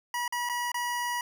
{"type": "tone with dropouts", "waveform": "25% pulse", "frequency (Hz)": 967, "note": "B5", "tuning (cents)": -37, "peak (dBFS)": -25, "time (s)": [0.14, 1.21], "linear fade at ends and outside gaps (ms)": 2, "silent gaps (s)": [[0.279, 0.324], [0.49, 0.496], [0.718, 0.743]], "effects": []}